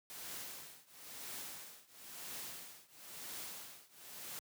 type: noise with tremolo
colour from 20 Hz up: white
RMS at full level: -45 dBFS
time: 0.1-4.39 s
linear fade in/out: 0 ms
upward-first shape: triangle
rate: 0.99 Hz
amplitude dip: 95%
effects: high-pass 100 Hz 12 dB/octave